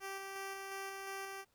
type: tone with tremolo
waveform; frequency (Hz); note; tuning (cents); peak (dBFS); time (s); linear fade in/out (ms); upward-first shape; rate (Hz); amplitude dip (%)
10% pulse; 389.8; G4; -10; -33; 0-1.45; 50; square; 2.8; 25
effects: pink hiss -75 dBFS RMS until 1.54 s